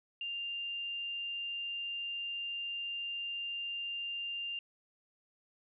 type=tone; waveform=sine; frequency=2794 Hz; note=F7; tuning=in tune; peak=-36 dBFS; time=0.21-4.59 s; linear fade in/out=2 ms; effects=none